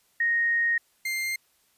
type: tone pair in turn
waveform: sine / 40% pulse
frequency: 1864.7 / 2101 Hz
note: A#6 / C7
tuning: 0 / +7 cents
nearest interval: major second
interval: 207 cents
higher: second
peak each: -21 / -26 dBFS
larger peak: first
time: 0.2-0.78 / 1.05-1.36 s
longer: first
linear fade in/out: 5 ms
effects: white hiss -66 dBFS RMS until 1.77 s + resampled to 32000 Hz